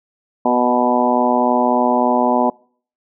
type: harmonic tone with a mistuned harmonic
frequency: 123.47 Hz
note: B2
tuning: in tune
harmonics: 2 / 3 / 4 / 5 / 6 / 7 / 8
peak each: -18 / -23 / -24 / -19 / -20 / -20 / -21 dBFS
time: 0.45-2.5 s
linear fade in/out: 5 ms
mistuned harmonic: 4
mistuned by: -20 cents
effects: noise-tail reverb RT60 0.5 s tail -26 dB re dry